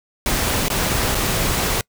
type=noise with dropouts; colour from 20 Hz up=pink; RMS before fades=-20 dBFS; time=0.26-1.81 s; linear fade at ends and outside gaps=1 ms; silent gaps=0.683-0.701 / 1.147-1.152 s; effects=noise-tail reverb RT60 0.1 s tail -26 dB re dry